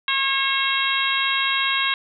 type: harmonic tone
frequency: 543 Hz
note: C#5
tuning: 36 cents flat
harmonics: 2 / 3 / 4 / 5 / 6 / 7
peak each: -26 / -26 / -26 / -26 / -26 / -26 dBFS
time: 0.08-1.94 s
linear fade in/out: 2 ms
effects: none